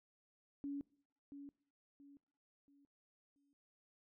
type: tone with echo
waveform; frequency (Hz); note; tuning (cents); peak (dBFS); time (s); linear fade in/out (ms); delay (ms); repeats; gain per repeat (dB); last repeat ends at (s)
sine; 282.3; C#4; +32; -40; 0.64-0.81; 0; 680; 4; -9; 3.53
effects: noise-tail reverb RT60 0.6 s tail -23 dB re dry